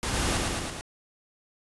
pink noise with echo, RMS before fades -29 dBFS, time 0.03-0.37 s, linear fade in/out 0 ms, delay 110 ms, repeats 4, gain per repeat -2 dB, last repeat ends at 0.81 s, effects resampled to 24000 Hz

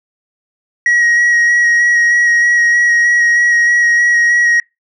sine tone with vibrato, 1901 Hz, A#6, 33 cents sharp, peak -5 dBFS, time 0.86-4.6 s, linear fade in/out 2 ms, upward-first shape square, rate 3.2 Hz, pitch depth 11 cents each way, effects noise-tail reverb RT60 0.2 s tail -26 dB re dry + tanh soft clip ceiling -7 dBFS

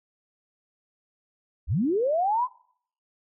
sine linear sweep, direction up, 47.5 to 1046.5 Hz, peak -21 dBFS, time 1.67-2.48 s, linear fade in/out 50 ms, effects noise-tail reverb RT60 0.6 s tail -22 dB re dry

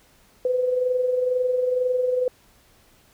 sine tone with amplitude modulation, 503 Hz, B4, 32 cents sharp, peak -17 dBFS, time 0.45-2.28 s, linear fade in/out 2 ms, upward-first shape sine, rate 22.1 Hz, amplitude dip 50%, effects pink hiss -57 dBFS RMS until 3.13 s

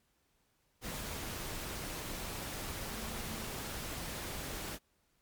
sine tone in noise, 220 Hz, A3, in tune, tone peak -47 dBFS, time 2.88-3.48 s, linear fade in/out 50 ms, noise pink, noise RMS -41 dBFS, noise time 0.81-4.79 s, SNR -9 dB, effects pink hiss -75 dBFS RMS until 5.21 s + MP3 96 kbps

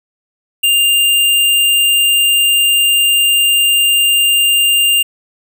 sine tone with sample-and-hold, 2800 Hz, F7, 4 cents sharp, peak -8 dBFS, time 0.63-5.03 s, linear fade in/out 10 ms, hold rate 11025 Hz, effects none

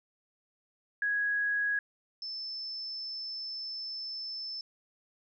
sine tone pair in turn, 1661.2 / 5274 Hz, G#6 / E8, 0 / 0 cents, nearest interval octave + minor sixth, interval 2000 cents, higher second, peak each -27 / -36 dBFS, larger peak first, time 1.02-1.79 / 2.22-4.61 s, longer second, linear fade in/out 2 ms, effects none

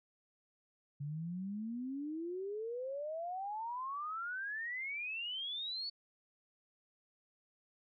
sine exponential sweep, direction up, 140 to 4516 Hz, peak -38 dBFS, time 1-5.9 s, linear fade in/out 10 ms, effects none

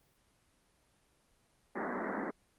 pink band-pass noise, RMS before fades -37 dBFS, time 1.75-2.31 s, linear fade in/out 10 ms, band 180 to 2000 Hz, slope 96 dB/octave, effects pink hiss -71 dBFS RMS until 2.58 s + Opus 24 kbps

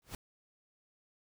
pink noise with exponential growth, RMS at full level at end -39 dBFS, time 0.02-0.15 s, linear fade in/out 1 ms, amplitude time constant 27 ms, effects none

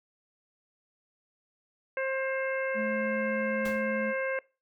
harmonic tone, 531 Hz, C5, 25 cents sharp, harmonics 1 / 2 / 3 / 4 / 5, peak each -30 / -40 / -35 / -37 / -44 dBFS, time 1.97-4.39 s, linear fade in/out 2 ms
triangle tone, 215.3 Hz, A3, 37 cents flat, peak -30 dBFS, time 2.74-4.14 s, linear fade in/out 50 ms
pink noise with exponential decay, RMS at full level -38 dBFS, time 3.65-3.89 s, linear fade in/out 5 ms, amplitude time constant 51 ms
effects noise-tail reverb RT60 0.3 s tail -23 dB re dry

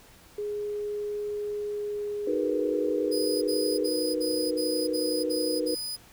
sine tone with pitch glide, 415.3 to 411.7 Hz, G#4 to G#4, 0 to -15 cents, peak -29 dBFS, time 0.38-3.88 s, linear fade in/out 5 ms, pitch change -15 cents, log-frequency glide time 1.62-2.77 s
sine chord, B major seventh, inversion first, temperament just, 308.7 / 370.4 / 463 / 493.9 Hz, D#4 / F#4 / A#4 / B4, -14 / +2 / -12 / 0 cents, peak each -30 / -35 / -33 / -29 dBFS, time 2.27-5.75 s, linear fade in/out 5 ms
sawtooth tone bursts, 4978 Hz, D#8, in tune, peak -29 dBFS, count 8, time 3.11-5.968 s, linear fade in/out 20 ms, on 310 ms, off 54 ms
effects pink hiss -54 dBFS RMS until 6.12 s

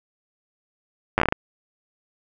slowing click train, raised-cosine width 0.5 ms, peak -3 dBFS, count 8, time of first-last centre 1.18-1.324 s, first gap 9 ms, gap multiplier 1.27, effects none

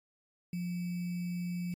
sine tone with sample-and-hold, 176.3 Hz, F3, 17 cents sharp, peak -33 dBFS, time 0.53-1.74 s, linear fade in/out 2 ms, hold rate 2450 Hz, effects AAC 64 kbps

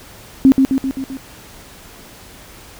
sine tone with echo, 266.9 Hz, C4, 35 cents sharp, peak -4 dBFS, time 0.45-0.52 s, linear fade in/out 0 ms, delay 130 ms, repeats 5, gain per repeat -4 dB, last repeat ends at 1.17 s, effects pink hiss -40 dBFS RMS until 2.79 s

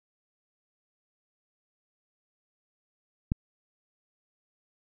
click, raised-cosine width 5 ms, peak -13 dBFS, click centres 3.319 s, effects none

